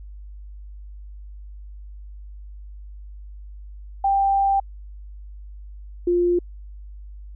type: tone pair in turn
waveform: sine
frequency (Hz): 788 / 351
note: G5 / F4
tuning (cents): +9 / +9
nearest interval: octave + major second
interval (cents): 1400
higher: first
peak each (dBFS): -16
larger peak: neither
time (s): 4.04-4.6 / 6.07-6.39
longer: first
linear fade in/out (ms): 5
effects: added 50 Hz sine -36 dBFS peak until 7.35 s